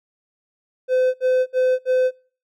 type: tone bursts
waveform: triangle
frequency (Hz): 511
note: C5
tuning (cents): -41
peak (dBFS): -13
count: 4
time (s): 0.88-2.112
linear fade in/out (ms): 50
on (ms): 260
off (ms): 64
effects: noise-tail reverb RT60 0.4 s tail -23 dB re dry